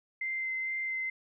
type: tone with vibrato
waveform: sine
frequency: 2076 Hz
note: C7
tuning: 14 cents flat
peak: -31 dBFS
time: 0.21-1.1 s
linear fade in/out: 5 ms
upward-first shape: sine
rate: 2.2 Hz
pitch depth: 10 cents each way
effects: none